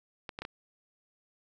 clicks, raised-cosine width 0.3 ms, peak -22 dBFS, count 4, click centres 0.292 / 0.389 / 0.42 / 0.451 s, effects none

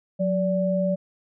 sine tone pair together, 182.69 / 580 Hz, F#3 / D5, -22 / -22 cents, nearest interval octave + minor sixth, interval 2000 cents, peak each -23 dBFS, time 0.19-0.96 s, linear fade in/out 20 ms, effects none

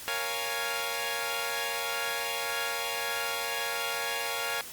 10% pulse chord, Bb minor seventh, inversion none, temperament equal, 466.2 / 554.4 / 698.5 / 830.6 Hz, Bb4 / Db5 / F5 / Ab5, 0 / 0 / 0 / 0 cents, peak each -28 dBFS, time 0.08-4.61 s, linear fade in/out 0 ms, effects white hiss -43 dBFS RMS until 4.72 s + Opus 48 kbps

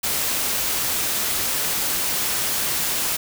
white noise, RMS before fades -23 dBFS, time 0.03-3.17 s, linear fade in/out 10 ms, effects none

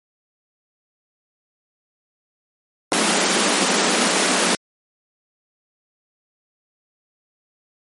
pink high-pass noise, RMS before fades -18 dBFS, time 2.92-4.55 s, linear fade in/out 0 ms, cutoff 180 Hz, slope 96 dB/octave, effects MP3 48 kbps

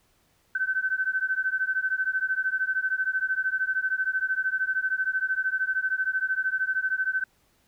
sine beating tone pair, 1524 / 1537 Hz, G6 / G6, -49 / -35 cents, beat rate 13 Hz, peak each -27 dBFS, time 0.55-7.24 s, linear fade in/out 5 ms, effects pink hiss -66 dBFS RMS until 7.67 s

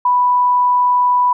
sine tone, 987.8 Hz, B5, in tune, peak -10 dBFS, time 0.05-1.33 s, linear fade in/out 5 ms, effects none

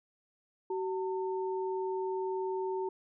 sine tone pair together, 378.4 / 900 Hz, F#4 / A5, +39 / +39 cents, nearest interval octave + minor third, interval 1500 cents, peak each -32 / -38 dBFS, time 0.7-2.89 s, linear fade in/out 5 ms, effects none

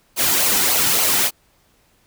white noise with flanger, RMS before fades -17 dBFS, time 0.16-1.31 s, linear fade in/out 50 ms, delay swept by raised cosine 0.55 to 1.85 ms, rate 3.5 Hz, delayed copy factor -0.5, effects pink hiss -59 dBFS RMS until 2.06 s

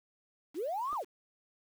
sine linear two-way sweep, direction up then down, 260.8 to 1244.5 to 260.8 Hz, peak -32 dBFS, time 0.54-1.05 s, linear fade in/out 50 ms, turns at 0.94 s
clicks, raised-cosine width 1 ms, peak -36 dBFS, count 2, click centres 0.928 / 0.931 s
effects 9-bit

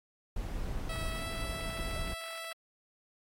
brown noise, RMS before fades -37 dBFS, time 0.36-2.14 s, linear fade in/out 5 ms
10% pulse tone with pitch glide, 651 to 659.3 Hz, E5 to E5, -22 to 0 cents, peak -31 dBFS, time 0.89-2.53 s, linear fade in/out 5 ms, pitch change +22 cents, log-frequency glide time 1.12-1.24 s
sine tone with exponential decay, 622.3 Hz, D#5, in tune, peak -34 dBFS, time 1.96-2.04 s, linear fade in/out 0 ms, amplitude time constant 16 ms
effects AAC 48 kbps

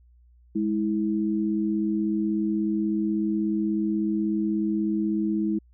sine tone pair together, 207.7 / 324.1 Hz, G#3 / E4, 0 / -29 cents, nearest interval minor sixth, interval 771 cents, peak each -25 dBFS, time 0.55-5.59 s, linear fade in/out 10 ms, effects added 60 Hz sine -53 dBFS peak until 5.73 s

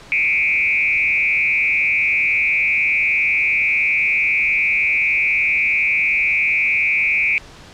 sine tone with frequency modulation, 2349 Hz, D7, in tune, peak -14 dBFS, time 0.12-7.38 s, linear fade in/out 0 ms, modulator 150 Hz, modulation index 1.2, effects pink hiss -41 dBFS RMS until 7.73 s + low-pass 6000 Hz 12 dB/octave

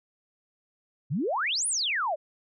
sine exponential two-way sweep, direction up then down, 120 to 10380 to 556 Hz, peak -25 dBFS, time 1.1-2.16 s, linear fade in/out 20 ms, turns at 1.67 s, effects none

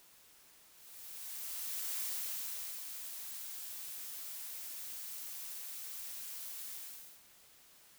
blue noise with ADSR envelope, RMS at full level -38 dBFS, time 0.71-7.24 s, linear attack 1300 ms, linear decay 820 ms, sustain -7 dB, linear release 500 ms, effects white hiss -62 dBFS RMS until 7.98 s

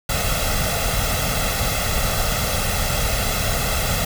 pink noise with comb filter, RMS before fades -21 dBFS, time 0.09-4.05 s, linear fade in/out 5 ms, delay 1.5 ms, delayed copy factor +0.75, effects none

